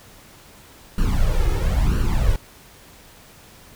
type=noise with flanger; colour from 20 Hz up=brown; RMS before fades=-18 dBFS; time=0.98-2.36 s; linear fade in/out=2 ms; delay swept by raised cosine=0.68 to 2.38 ms; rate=1 Hz; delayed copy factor=+0.8; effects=pink hiss -47 dBFS RMS until 3.75 s